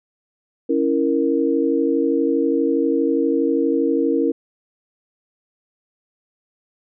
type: chord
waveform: sine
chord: A# diminished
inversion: first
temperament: equal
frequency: 277.2 / 329.6 / 466.2 Hz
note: C#4 / E4 / A#4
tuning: 0 / 0 / 0 cents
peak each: -20 dBFS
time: 0.69-4.32 s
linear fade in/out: 10 ms
effects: none